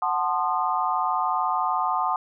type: chord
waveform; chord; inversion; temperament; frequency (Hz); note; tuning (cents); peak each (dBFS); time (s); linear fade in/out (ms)
sine; F# diminished seventh; none; equal with one note detuned; 740 / 880 / 1046.5 / 1223.8; F#5 / A5 / C6 / Eb6; 0 / 0 / 0 / -29; -27; 0.02-2.16; 2
effects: none